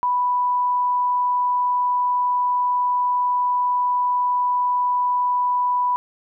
sine tone, 987.8 Hz, B5, in tune, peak -17 dBFS, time 0.03-5.96 s, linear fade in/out 0 ms, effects none

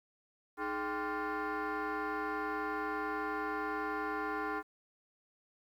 sine tone with frequency modulation, 309.2 Hz, D#4, 11 cents flat, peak -32 dBFS, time 0.57-4.63 s, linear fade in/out 50 ms, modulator 365 Hz, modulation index 3.7, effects tanh soft clip ceiling -31 dBFS + 11-bit

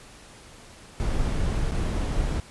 brown noise with dropouts, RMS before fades -25 dBFS, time 1-2.4 s, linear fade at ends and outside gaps 0 ms, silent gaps 1.71-1.72 s, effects pink hiss -48 dBFS RMS until 2.5 s + resampled to 24000 Hz

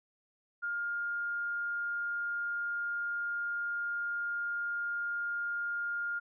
sine tone, 1411 Hz, F6, 17 cents sharp, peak -32 dBFS, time 0.62-6.2 s, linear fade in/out 20 ms, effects none

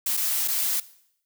blue noise with dropouts, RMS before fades -25 dBFS, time 0.06-0.8 s, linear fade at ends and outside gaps 5 ms, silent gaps 0.169-0.173 / 0.477-0.482 s, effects noise-tail reverb RT60 0.7 s tail -18 dB re dry

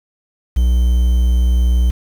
triangle tone with quantisation, 60.6 Hz, B1, 32 cents flat, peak -8 dBFS, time 0.56-1.91 s, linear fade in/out 10 ms, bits 6, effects none

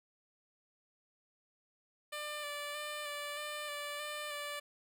10% pulse tone with vibrato, 590 Hz, D5, 8 cents sharp, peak -31 dBFS, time 2.12-4.6 s, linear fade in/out 10 ms, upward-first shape square, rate 1.6 Hz, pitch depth 19 cents each way, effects none

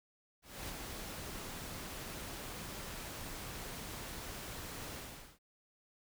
pink noise with ADSR envelope, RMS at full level -42 dBFS, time 0.42-5.39 s, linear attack 270 ms, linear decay 6 ms, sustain -3 dB, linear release 430 ms, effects none

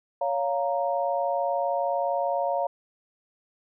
sine chord, Bb minor, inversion first, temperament just, 559.4 / 699.2 / 932.3 Hz, Db5 / F5 / Bb5, +16 / +2 / 0 cents, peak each -27 / -27 / -30 dBFS, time 0.21-2.67 s, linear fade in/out 5 ms, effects none

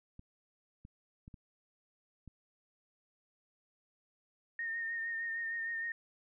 clicks, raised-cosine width 5 ms, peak -38 dBFS, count 5, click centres 0.194 / 0.851 / 1.279 / 1.342 / 2.277 s
sine tone with vibrato, 1835 Hz, A#6, 28 cents flat, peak -35 dBFS, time 4.59-5.92 s, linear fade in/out 2 ms, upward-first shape sine, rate 6.5 Hz, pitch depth 28 cents each way
effects none

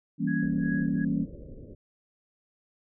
sine chord, E diminished seventh, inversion none, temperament equal, 164.81 / 196 / 233.1 / 277.2 Hz, E3 / G3 / Bb3 / Db4, 0 / 0 / 0 / 0 cents, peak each -30 dBFS, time 0.18-1.27 s, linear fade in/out 50 ms
sine tone with tremolo, 1661.2 Hz, G#6, in tune, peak -33 dBFS, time 0.27-1.05 s, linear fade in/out 10 ms, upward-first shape sine, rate 2.7 Hz, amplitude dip 95%
pink low-pass noise, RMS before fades -44 dBFS, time 0.42-1.75 s, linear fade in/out 10 ms, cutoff 580 Hz, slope 96 dB/octave
effects none

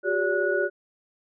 sine tone cluster, 365.9 / 402.1 / 573 / 1463 Hz, F#4 / G4 / D5 / F#6, -19 / +44 / -43 / -20 cents, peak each -27 dBFS, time 0.03-0.7 s, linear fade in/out 50 ms, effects none

